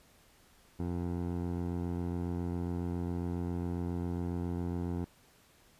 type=tone with low-pass filter; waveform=15% pulse; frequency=87.31 Hz; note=F2; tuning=in tune; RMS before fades=-35 dBFS; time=0.79-5.05 s; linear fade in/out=10 ms; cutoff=710 Hz; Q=0.62; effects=pink hiss -63 dBFS RMS until 5.79 s + resampled to 32000 Hz